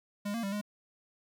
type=tone with pitch steps; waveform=square; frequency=204.2 / 231.6 / 197.3 / 207.4 Hz; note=G#3 / A#3 / G3 / G#3; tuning=-29 / -11 / +11 / -2 cents; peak=-33 dBFS; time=0.25-0.614 s; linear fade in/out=10 ms; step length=91 ms; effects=12-bit